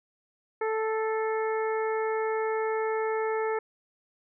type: harmonic tone with a mistuned harmonic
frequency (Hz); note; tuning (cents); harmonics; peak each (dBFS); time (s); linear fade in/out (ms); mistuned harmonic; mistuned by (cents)
440; A4; 0; 1 / 2 / 3 / 4 / 5; -27 / -33 / -37 / -39 / -41; 0.61-3.59; 5; 5; -24
effects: none